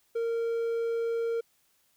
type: tone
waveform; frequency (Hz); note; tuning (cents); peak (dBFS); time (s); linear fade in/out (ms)
triangle; 461.7; A#4; -17; -25; 0.15-1.41; 10
effects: white hiss -69 dBFS RMS until 1.96 s